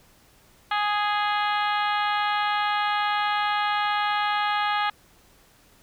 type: harmonic tone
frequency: 415.3 Hz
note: G#4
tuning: in tune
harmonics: 2 / 3 / 4 / 5 / 6 / 7 / 8 / 9 / 10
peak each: -25 / -27 / -30 / -34 / -37 / -37 / -35 / -42 / -42 dBFS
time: 0.71-4.9 s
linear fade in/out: 5 ms
effects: pink hiss -57 dBFS RMS until 5.82 s